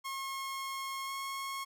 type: tone with pitch glide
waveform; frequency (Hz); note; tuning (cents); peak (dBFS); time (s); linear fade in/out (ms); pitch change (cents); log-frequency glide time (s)
sawtooth; 1081 to 1089.8; C#6 to C#6; -44 to -30; -33; 0.04-1.65; 20; +14; 1.06-1.11
effects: none